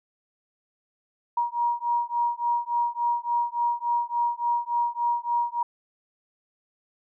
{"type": "beating tone pair", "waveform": "sine", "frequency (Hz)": [949, 952.5], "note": ["A#5", "A#5"], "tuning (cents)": [31, 37], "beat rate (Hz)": 3.5, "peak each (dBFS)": -26, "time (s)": [1.37, 5.63], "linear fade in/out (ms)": 5, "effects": []}